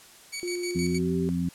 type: tone with tremolo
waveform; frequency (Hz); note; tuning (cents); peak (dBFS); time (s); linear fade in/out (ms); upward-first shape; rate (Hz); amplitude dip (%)
15% pulse; 2258; C#7; +31; -25; 0.32-0.99; 20; square; 6.4; 65
type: tone with pitch glide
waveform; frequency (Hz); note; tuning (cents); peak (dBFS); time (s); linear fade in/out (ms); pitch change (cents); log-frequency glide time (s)
sine; 353.7 to 385.7; F4 to G4; +22 to -28; -29; 0.43-1.29; 0; +150; 0.84-1.17
type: harmonic tone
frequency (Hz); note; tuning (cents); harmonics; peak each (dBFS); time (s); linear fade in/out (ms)
86.9; F2; -8; 1 / 2 / 3; -36 / -26 / -30; 0.75-1.49; 5
effects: white hiss -51 dBFS RMS until 1.54 s + low-pass 11000 Hz 12 dB/octave